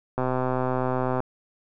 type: click train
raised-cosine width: 1 ms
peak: -12 dBFS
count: 132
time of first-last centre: 0.18-1.203 s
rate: 128 Hz
effects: none